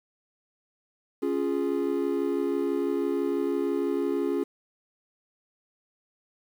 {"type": "chord", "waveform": "triangle", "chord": "Db major", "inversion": "none", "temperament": "equal", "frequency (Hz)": [277.2, 349.2, 415.3], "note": ["Db4", "F4", "Ab4"], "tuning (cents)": [0, 0, 0], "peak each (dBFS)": -27, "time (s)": [1.22, 4.44], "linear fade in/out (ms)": 10, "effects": ["9-bit"]}